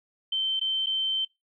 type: tone with dropouts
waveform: sine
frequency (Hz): 3102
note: G7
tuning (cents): -19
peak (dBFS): -24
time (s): 0.32-1.25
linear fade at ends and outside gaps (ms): 5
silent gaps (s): 0.596-0.612 / 0.861-0.868
effects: noise-tail reverb RT60 0.2 s tail -22 dB re dry